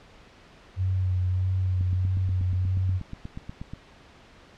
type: tone with vibrato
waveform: sine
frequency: 92.4 Hz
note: F#2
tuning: 2 cents flat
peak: -22 dBFS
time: 0.76-3.01 s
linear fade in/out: 50 ms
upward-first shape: sine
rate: 1.6 Hz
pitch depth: 24 cents each way
type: click train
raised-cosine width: 5 ms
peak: -23 dBFS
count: 17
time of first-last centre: 1.81-3.735 s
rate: 8.31 Hz
effects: pink hiss -52 dBFS RMS until 4.57 s + low-pass 4000 Hz 12 dB/octave